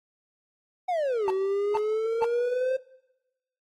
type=exponential two-way sweep; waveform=triangle; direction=down then up; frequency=756 to 376.5 to 525 Hz; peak=-22 dBFS; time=0.88-2.77 s; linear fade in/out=10 ms; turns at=1.29 s
type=tone bursts; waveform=triangle; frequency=892 Hz; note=A5; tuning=23 cents sharp; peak=-22 dBFS; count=3; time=1.28-2.243 s; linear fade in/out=0 ms; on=21 ms; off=450 ms
effects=noise-tail reverb RT60 1.0 s tail -21 dB re dry + AAC 32 kbps